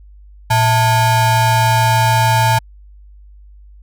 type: ring-modulated tone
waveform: square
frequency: 386.2 Hz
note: G4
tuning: 26 cents flat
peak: -8 dBFS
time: 0.5-2.59 s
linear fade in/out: 10 ms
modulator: 502 Hz
effects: added 50 Hz sine -38 dBFS peak until 3.82 s